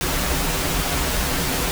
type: noise with comb filter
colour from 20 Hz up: pink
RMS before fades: -22 dBFS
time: 0.01-1.71 s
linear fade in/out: 0 ms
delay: 9.2 ms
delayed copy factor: -0.6
effects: none